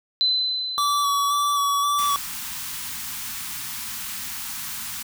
sine tone with exponential decay, 4035 Hz, B7, 36 cents sharp, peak -16 dBFS, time 0.21-2.19 s, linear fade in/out 0 ms, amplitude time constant 430 ms
square tone with vibrato, 1146 Hz, D6, 43 cents flat, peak -20 dBFS, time 0.78-2.16 s, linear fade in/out 0 ms, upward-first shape square, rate 1.9 Hz, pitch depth 18 cents each way
white band-stop noise, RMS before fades -32 dBFS, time 1.98-5.03 s, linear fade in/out 10 ms, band 280 to 850 Hz, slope 48 dB/octave
effects none

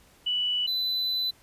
sine / triangle tone pair in turn, 2960 / 4005 Hz, F#7 / B7, 0 / +23 cents, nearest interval perfect fourth, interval 523 cents, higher second, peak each -24 dBFS, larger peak neither, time 0.26-0.67 / 0.67-1.31 s, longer second, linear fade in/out 10 ms, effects pink hiss -58 dBFS RMS until 1.42 s + resampled to 32000 Hz

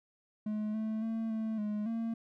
triangle tone with pitch steps, 212.9 / 218.6 / 224.6 / 220.7 / 209.9 / 227.8 Hz, G#3 / A3 / A3 / A3 / G#3 / A#3, +43 / -11 / +36 / +5 / +19 / -40 cents, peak -30 dBFS, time 0.46-2.14 s, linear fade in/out 5 ms, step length 280 ms, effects none

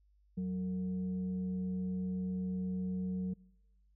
sine tone with frequency modulation, 185 Hz, F#3, in tune, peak -33 dBFS, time 0.37-3.34 s, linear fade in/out 10 ms, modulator 269 Hz, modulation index 0.32, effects noise-tail reverb RT60 1.0 s tail -25 dB re dry + added 50 Hz sine -65 dBFS peak until 3.95 s

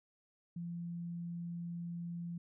sine tone, 171.4 Hz, F3, 32 cents flat, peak -39 dBFS, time 0.56-2.38 s, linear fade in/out 5 ms, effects none

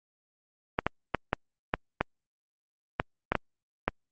clicks, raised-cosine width 0.5 ms, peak -9 dBFS, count 10, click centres 0.789 / 0.866 / 1.147 / 1.331 / 1.739 / 2.01 / 2.999 / 3.32 / 3.353 / 3.88 s, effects Opus 48 kbps

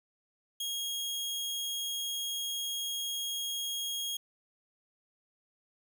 sawtooth tone, 3274 Hz, G#7, 25 cents flat, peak -30 dBFS, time 0.6-4.17 s, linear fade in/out 5 ms, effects 11-bit

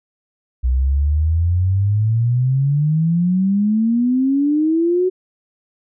sine exponential sweep, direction up, 61.2 to 374.4 Hz, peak -13 dBFS, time 0.63-5.1 s, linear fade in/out 20 ms, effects none

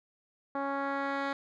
10% pulse tone with low-pass filter sweep, 277.2 Hz, C#4, in tune, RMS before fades -33 dBFS, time 0.55-1.33 s, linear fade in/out 2 ms, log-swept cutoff 1100 to 2900 Hz, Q 1.1, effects none

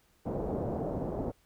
white low-pass noise, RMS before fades -34 dBFS, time 0.25-1.32 s, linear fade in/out 20 ms, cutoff 620 Hz, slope 24 dB/octave, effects pink hiss -68 dBFS RMS until 1.45 s

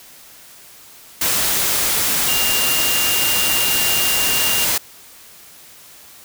sine tone in noise, 2800 Hz, F7, 4 cents sharp, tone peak -21 dBFS, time 2.28-4.65 s, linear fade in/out 5 ms, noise white, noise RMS -18 dBFS, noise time 1.21-4.78 s, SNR -6 dB, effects white hiss -43 dBFS RMS until 6.24 s

